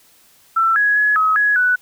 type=tone with pitch steps; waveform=sine; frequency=1337 / 1670 / 1690 / 1276 / 1676 / 1484 Hz; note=E6 / G#6 / G#6 / D#6 / G#6 / F#6; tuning=+24 / +9 / +30 / +43 / +15 / +5 cents; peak=-12 dBFS; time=0.56-1.76 s; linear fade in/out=10 ms; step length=200 ms; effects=white hiss -52 dBFS RMS until 1.81 s